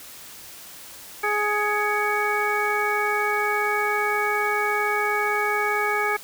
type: harmonic tone with a mistuned harmonic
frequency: 417.6 Hz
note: G#4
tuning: 10 cents sharp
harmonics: 1 / 2 / 3 / 4 / 5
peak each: -27 / -27 / -27 / -27 / -27 dBFS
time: 1.23-6.17 s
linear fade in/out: 10 ms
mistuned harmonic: 5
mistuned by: +120 cents
effects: white hiss -42 dBFS RMS until 6.23 s